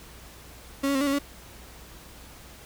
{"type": "tone with pitch steps", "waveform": "35% pulse", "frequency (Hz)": [275.5, 279.7, 267.2, 287.7, 275.4, 284.1], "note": ["C#4", "C#4", "C4", "D4", "C#4", "C#4"], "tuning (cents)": [-11, 16, 36, -36, -11, 43], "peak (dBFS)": -21, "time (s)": [0.83, 1.19], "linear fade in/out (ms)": 10, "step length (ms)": 60, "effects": ["added 60 Hz sine -50 dBFS peak until 2.65 s", "pink hiss -48 dBFS RMS until 2.65 s"]}